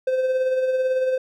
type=tone with tremolo; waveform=triangle; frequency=517 Hz; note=C5; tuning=21 cents flat; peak=-15 dBFS; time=0.07-1.18 s; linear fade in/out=5 ms; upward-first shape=sine; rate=18 Hz; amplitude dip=40%; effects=none